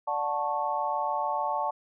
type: chord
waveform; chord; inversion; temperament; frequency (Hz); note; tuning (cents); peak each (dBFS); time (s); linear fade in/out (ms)
sine; D major seventh; none; just; 587.3 / 734.2 / 881 / 1101.2; D5 / F#5 / A5 / C#6; 0 / -14 / +2 / -12; -34 / -33 / -29 / -33; 0.07-1.71; 10
effects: none